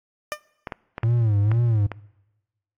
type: tone with exponential decay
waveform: 15% pulse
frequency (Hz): 601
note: D5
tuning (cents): +40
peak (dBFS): -15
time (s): 0.32-0.4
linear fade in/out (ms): 0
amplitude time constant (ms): 16
type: clicks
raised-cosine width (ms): 0.5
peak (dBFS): -15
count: 6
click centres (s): 0.672 / 0.722 / 0.981 / 1.033 / 1.516 / 1.917
type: tone with vibrato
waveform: triangle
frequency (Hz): 110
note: A2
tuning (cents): 0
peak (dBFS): -15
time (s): 1.03-1.87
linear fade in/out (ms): 10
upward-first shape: sine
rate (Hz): 2.1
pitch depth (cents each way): 150
effects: noise-tail reverb RT60 1.0 s tail -23 dB re dry + AAC 64 kbps